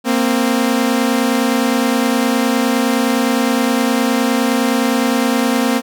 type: tone pair together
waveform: sawtooth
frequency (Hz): 231.9 / 261.6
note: A#3 / C4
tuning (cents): -9 / 0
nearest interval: major second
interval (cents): 209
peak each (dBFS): -12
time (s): 0.04-5.82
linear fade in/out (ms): 50
effects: none